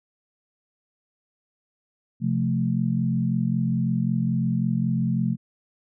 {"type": "chord", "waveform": "sine", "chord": "F major", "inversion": "second", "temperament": "equal", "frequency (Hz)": [130.81, 174.61, 220], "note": ["C3", "F3", "A3"], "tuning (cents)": [0, 0, 0], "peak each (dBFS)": -25, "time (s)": [2.2, 5.37], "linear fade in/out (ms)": 50, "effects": []}